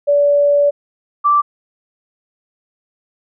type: tone pair in turn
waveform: sine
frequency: 576 / 1169.4 Hz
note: D5 / D6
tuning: -34 / -8 cents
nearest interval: octave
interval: 1226 cents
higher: second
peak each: -9 dBFS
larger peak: neither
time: 0.07-0.71 / 1.24-1.42 s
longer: first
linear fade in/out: 20 ms
effects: none